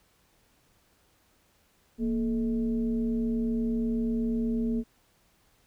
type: tone with frequency modulation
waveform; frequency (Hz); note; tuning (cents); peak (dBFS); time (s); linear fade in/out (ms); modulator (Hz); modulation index
sine; 233.1; A#3; 0; -25; 1.98-4.84; 50; 199; 0.59
effects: pink hiss -66 dBFS RMS until 5.66 s